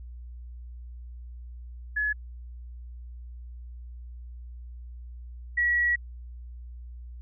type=tone pair in turn; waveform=sine; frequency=1701 / 1925 Hz; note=G#6 / B6; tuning=+41 / -45 cents; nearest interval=major second; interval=214 cents; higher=second; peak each=-24 / -21 dBFS; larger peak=second; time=1.96-2.13 / 5.57-5.96 s; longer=second; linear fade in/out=10 ms; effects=added 60 Hz sine -39 dBFS peak until 7.21 s